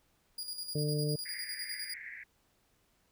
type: tone with tremolo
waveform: sawtooth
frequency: 4862 Hz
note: D#8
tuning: 41 cents flat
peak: -34 dBFS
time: 0.38-1.94 s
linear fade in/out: 5 ms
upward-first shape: square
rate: 9.9 Hz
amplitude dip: 55%
type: harmonic tone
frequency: 149.1 Hz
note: D3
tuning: 27 cents sharp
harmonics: 1 / 2 / 3 / 4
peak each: -31 / -40 / -36 / -44 dBFS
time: 0.75-1.16 s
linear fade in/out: 5 ms
type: band-pass noise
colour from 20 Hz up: white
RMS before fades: -46 dBFS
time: 1.25-2.24 s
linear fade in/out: 10 ms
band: 1700 to 2200 Hz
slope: 96 dB/octave
effects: pink hiss -72 dBFS RMS until 3.11 s